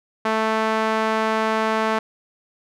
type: tone with band-pass filter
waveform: sawtooth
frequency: 220 Hz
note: A3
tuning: in tune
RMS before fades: -21 dBFS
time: 0.25-1.99 s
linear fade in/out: 5 ms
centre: 1100 Hz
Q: 0.93
effects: none